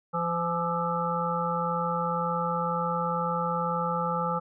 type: harmonic tone with a mistuned harmonic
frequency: 170.8 Hz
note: F3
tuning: 38 cents flat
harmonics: 1 / 3 / 5 / 7 / 8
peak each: -32 / -32 / -32 / -32 / -32 dBFS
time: 0.13-4.4 s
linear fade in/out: 20 ms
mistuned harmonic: 8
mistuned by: -63 cents
effects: none